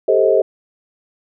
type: chord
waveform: sine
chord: A half-diminished seventh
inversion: third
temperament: just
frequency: 396 / 440 / 528 / 633.6 Hz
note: G4 / A4 / C5 / Eb5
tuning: +18 / 0 / +16 / +31 cents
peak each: -16 dBFS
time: 0.08-0.42 s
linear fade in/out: 5 ms
effects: none